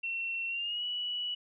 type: tone with pitch glide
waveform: sine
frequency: 2714 to 2943 Hz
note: E7 to F#7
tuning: +50 to -10 cents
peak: -32 dBFS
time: 0.03-1.35 s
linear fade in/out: 10 ms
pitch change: +140 cents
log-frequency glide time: 0.48-0.84 s
effects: none